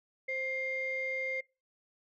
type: tone pair together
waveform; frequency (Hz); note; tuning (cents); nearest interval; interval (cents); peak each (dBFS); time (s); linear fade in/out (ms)
sine; 523.3 / 2111; C5 / C7; 0 / +15; 2 octaves; 2415; -37 / -33; 0.28-1.41; 10
effects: noise-tail reverb RT60 0.3 s tail -25 dB re dry + tanh soft clip ceiling -26 dBFS